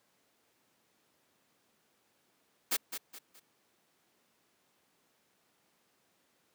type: noise with echo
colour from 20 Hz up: white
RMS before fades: -30 dBFS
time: 2.71-2.77 s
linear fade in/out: 10 ms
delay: 210 ms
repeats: 3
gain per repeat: -9 dB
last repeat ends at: 3.4 s
effects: pink hiss -72 dBFS RMS until 6.54 s + high-pass 200 Hz 12 dB/octave